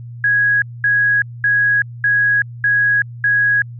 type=tone bursts; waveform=sine; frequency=1659 Hz; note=G#6; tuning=2 cents flat; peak=-11 dBFS; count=6; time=0.24-3.62 s; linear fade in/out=2 ms; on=380 ms; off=220 ms; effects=added 119 Hz sine -29 dBFS peak until 3.79 s